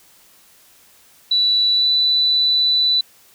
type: tone with pitch glide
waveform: sine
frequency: 3951 to 3978 Hz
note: B7 to B7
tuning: 0 to +12 cents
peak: -13 dBFS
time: 1.31-3.01 s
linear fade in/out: 5 ms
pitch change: +12 cents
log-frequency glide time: 1.74-1.88 s
effects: white hiss -51 dBFS RMS until 3.34 s